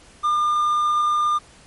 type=tone; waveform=triangle; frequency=1204 Hz; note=D6; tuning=43 cents sharp; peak=-15 dBFS; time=0.23-1.39 s; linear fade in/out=20 ms; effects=pink hiss -49 dBFS RMS until 1.66 s + MP3 48 kbps